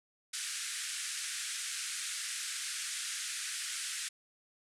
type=band-pass noise; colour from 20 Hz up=white; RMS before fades=-39 dBFS; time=0.33-4.09 s; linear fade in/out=10 ms; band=1400 to 10000 Hz; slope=48 dB/octave; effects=none